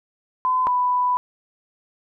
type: tone pair in turn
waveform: sine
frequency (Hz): 1016 / 992.2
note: B5 / B5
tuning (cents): +49 / +8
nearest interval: unison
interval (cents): 41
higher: first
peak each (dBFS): -17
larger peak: neither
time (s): 0.45-0.67 / 0.67-1.17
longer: second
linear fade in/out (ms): 0
effects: none